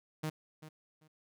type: tone with echo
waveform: sawtooth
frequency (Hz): 155.56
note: D#3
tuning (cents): 0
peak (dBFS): -30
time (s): 0.23-0.3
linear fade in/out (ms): 10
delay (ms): 390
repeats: 2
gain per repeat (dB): -14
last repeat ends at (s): 1.08
effects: none